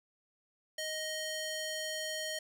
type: tone with band-pass filter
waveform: square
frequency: 624 Hz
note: D#5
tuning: 5 cents sharp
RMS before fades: -38 dBFS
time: 0.78-2.39 s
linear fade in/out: 5 ms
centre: 5100 Hz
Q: 0.55
effects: none